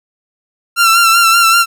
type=tone with vibrato; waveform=sawtooth; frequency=1360 Hz; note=F6; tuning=46 cents flat; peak=-3 dBFS; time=0.76-1.66 s; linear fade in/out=50 ms; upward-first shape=sine; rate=5.2 Hz; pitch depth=40 cents each way; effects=none